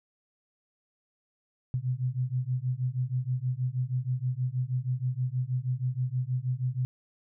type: beating tone pair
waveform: sine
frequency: 123.8 / 130.1 Hz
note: B2 / C3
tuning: +5 / -9 cents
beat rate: 6.3 Hz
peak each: -30 dBFS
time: 1.74-6.85 s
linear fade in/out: 0 ms
effects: none